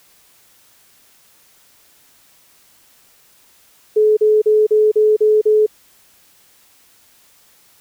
sine tone bursts, 428.3 Hz, A4, 47 cents flat, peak -9 dBFS, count 7, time 3.96-5.664 s, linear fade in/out 10 ms, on 210 ms, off 39 ms, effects white hiss -52 dBFS RMS until 7.8 s

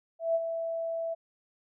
sine tone with ADSR envelope, 661 Hz, E5, 5 cents sharp, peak -22 dBFS, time 0.19-1.15 s, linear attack 160 ms, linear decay 38 ms, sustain -8 dB, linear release 20 ms, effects none

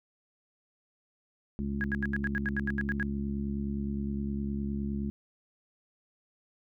harmonic tone, 69.7 Hz, C#2, 10 cents sharp, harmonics 1 / 2 / 3 / 4 / 5, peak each -36 / -40 / -32 / -44 / -44 dBFS, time 1.59-5.1 s, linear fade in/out 0 ms
sine tone bursts, 1653 Hz, G#6, 9 cents flat, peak -29 dBFS, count 12, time 1.81-3.028 s, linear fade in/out 0 ms, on 30 ms, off 78 ms
effects none

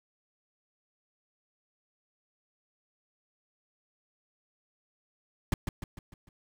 brown noise with echo, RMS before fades -25 dBFS, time 5.52-5.54 s, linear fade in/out 2 ms, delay 150 ms, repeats 5, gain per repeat -6 dB, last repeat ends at 6.29 s, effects none

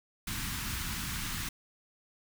pink band-stop noise, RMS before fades -36 dBFS, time 0.27-1.49 s, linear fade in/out 5 ms, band 260 to 1100 Hz, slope 24 dB/octave, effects none

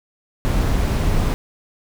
brown noise, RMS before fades -18 dBFS, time 0.45-1.34 s, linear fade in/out 0 ms, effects none

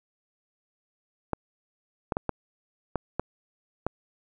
clicks, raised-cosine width 1 ms, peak -12 dBFS, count 7, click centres 1.333 / 2.122 / 2.169 / 2.293 / 2.957 / 3.196 / 3.866 s, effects none

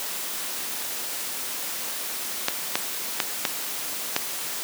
clicks, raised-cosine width 0.2 ms, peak -3 dBFS, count 5, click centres 2.484 / 2.755 / 3.202 / 3.452 / 4.164 s, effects white hiss -31 dBFS RMS until 4.63 s + high-pass 200 Hz 12 dB/octave

